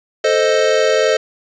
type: chord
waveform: square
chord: A diminished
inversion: none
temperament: equal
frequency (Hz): 440 / 523.3 / 622.3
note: A4 / C5 / Eb5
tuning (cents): 0 / 0 / 0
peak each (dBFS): -17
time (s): 0.24-1.17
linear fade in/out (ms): 5
effects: resampled to 16000 Hz + 7-bit